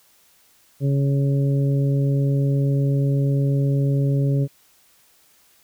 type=harmonic tone; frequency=139.1 Hz; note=C#3; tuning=6 cents sharp; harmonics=1 / 2 / 3 / 4; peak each=-17 / -27 / -30 / -33 dBFS; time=0.8-4.48 s; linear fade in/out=50 ms; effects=white hiss -57 dBFS RMS until 5.63 s